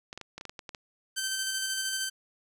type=clicks; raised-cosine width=0.2 ms; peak=-23 dBFS; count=10; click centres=0.129 / 0.176 / 0.213 / 0.38 / 0.411 / 0.453 / 0.495 / 0.592 / 0.692 / 0.748 s
type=tone with tremolo; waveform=10% pulse; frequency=1548 Hz; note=G6; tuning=22 cents flat; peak=-20 dBFS; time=1.16-2.1 s; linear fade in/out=20 ms; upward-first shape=square; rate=13 Hz; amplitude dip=25%
effects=none